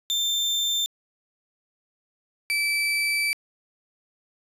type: tone pair in turn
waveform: 35% pulse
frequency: 3576 / 2317 Hz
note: A7 / D7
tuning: +27 / -24 cents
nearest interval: minor sixth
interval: 751 cents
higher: first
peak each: -20 dBFS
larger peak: neither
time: 0.1-0.86 / 2.5-3.33 s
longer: second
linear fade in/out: 0 ms
effects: resampled to 32000 Hz + 9-bit